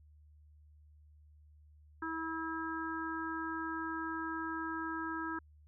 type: harmonic tone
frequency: 323.9 Hz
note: E4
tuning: 30 cents flat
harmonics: 1 / 3 / 4 / 5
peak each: -40 / -43 / -42 / -42 dBFS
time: 2.02-5.39 s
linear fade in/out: 5 ms
effects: added 75 Hz sine -58 dBFS peak until 5.67 s